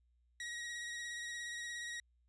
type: tone with vibrato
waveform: sawtooth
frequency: 1898 Hz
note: A#6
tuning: 31 cents sharp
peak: -38 dBFS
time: 0.4-2 s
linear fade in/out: 2 ms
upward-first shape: sine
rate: 17 Hz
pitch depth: 18 cents each way
effects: added 60 Hz sine -70 dBFS peak until 2.28 s + resampled to 22050 Hz